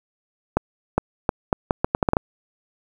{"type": "accelerating click train", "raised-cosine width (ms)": 1, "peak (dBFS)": -3, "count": 11, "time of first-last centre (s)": [0.57, 2.169], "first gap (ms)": 410, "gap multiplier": 0.76, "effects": ["7-bit"]}